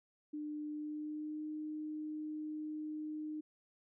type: tone with pitch glide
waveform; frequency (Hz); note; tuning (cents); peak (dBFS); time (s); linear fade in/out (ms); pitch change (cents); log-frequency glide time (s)
sine; 300 to 306.3; D4 to D#4; +37 to -27; -39; 0.33-3.41; 10; +36; 0.71-1.48
effects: none